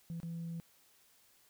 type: tone with dropouts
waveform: sine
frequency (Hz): 167.3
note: E3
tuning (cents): +26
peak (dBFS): -37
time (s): 0.1-0.6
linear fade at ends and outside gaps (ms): 0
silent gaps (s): 0.201-0.231
effects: tanh soft clip ceiling -36 dBFS + white hiss -67 dBFS RMS until 1.49 s